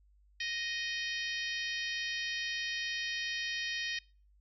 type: harmonic tone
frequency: 622.3 Hz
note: D#5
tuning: in tune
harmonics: 3 / 4 / 5 / 6 / 7 / 8 / 9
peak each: -38 / -40 / -42 / -44 / -45 / -46 / -47 dBFS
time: 0.4-3.99 s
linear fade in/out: 5 ms
effects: noise-tail reverb RT60 0.4 s tail -25 dB re dry + added 50 Hz sine -62 dBFS peak until 4.4 s